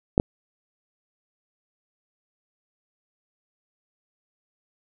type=clicks; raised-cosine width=2 ms; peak=-5 dBFS; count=2; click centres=0.179 / 0.199 s; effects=none